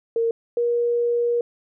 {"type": "tone pair in turn", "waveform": "sine", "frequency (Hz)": [460, 475.7], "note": ["A#4", "A#4"], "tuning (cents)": [-23, 35], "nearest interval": "minor second", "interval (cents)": 58, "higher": "second", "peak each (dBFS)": -18, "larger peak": "neither", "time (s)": [[0.16, 0.31], [0.57, 1.41]], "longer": "second", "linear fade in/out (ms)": 2, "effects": []}